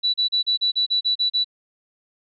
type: tone bursts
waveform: sine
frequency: 3949 Hz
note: B7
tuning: 1 cent flat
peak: -17 dBFS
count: 10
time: 0.03-1.445 s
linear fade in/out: 20 ms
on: 110 ms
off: 35 ms
effects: none